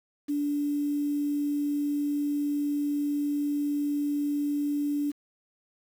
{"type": "tone with quantisation", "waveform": "sine", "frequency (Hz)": 290.4, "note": "D4", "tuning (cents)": -19, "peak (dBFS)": -25, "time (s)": [0.28, 5.12], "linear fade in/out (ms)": 20, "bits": 8, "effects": []}